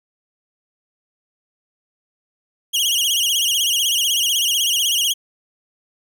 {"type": "tone with vibrato", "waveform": "sawtooth", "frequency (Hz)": 3055, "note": "G7", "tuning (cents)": -45, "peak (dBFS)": -13, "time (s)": [2.73, 5.14], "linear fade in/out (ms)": 20, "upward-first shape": "sine", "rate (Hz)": 16, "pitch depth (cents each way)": 150, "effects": []}